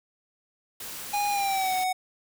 white noise, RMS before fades -38 dBFS, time 0.8-1.84 s, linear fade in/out 5 ms
square tone with pitch glide, 820 to 743.3 Hz, G#5 to F#5, -22 to +8 cents, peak -25 dBFS, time 1.13-1.93 s, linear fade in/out 10 ms, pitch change -170 cents, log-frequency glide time 1.29-1.74 s
effects none

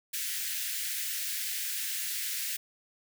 white high-pass noise, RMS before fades -34 dBFS, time 0.13-2.57 s, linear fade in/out 10 ms, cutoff 1600 Hz, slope 48 dB/octave, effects none

